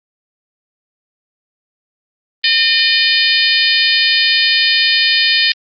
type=harmonic tone; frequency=608 Hz; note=D#5; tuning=40 cents flat; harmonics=3 / 4 / 5 / 6 / 7 / 8; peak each=-17 / -17 / -17 / -17 / -17 / -17 dBFS; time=2.44-5.52 s; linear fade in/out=2 ms; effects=Opus 24 kbps